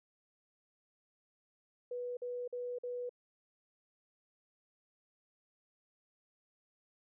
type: tone bursts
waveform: sine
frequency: 490.5 Hz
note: B4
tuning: 12 cents flat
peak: -37 dBFS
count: 4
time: 1.91-3.094 s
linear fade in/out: 5 ms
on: 260 ms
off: 48 ms
effects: none